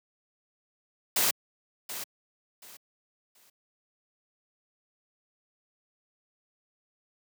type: noise with echo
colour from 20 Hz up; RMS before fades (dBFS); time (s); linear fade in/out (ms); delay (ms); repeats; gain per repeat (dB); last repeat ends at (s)
white; -25; 1.16-1.31; 5; 730; 3; -12; 3.5
effects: high-pass 150 Hz 12 dB/octave